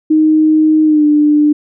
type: tone with pitch glide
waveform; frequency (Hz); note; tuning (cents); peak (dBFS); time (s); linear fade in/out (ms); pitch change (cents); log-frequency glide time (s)
sine; 311.1 to 297.9; D#4 to D4; 0 to +25; -6; 0.1-1.53; 10; -75; 0.84-1.05
effects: none